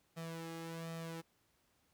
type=tone with flanger; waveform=sawtooth; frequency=164.81 Hz; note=E3; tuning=in tune; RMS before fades=-45 dBFS; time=0.16-1.22 s; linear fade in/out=20 ms; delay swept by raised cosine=1.6 to 2.44 ms; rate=1.3 Hz; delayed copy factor=+0.65; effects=pink hiss -75 dBFS RMS until 1.93 s + high-pass 60 Hz 12 dB/octave